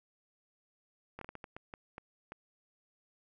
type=slowing click train; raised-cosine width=0.5 ms; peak=-29 dBFS; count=10; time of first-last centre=1.19-2.321 s; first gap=23 ms; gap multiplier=1.4; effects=none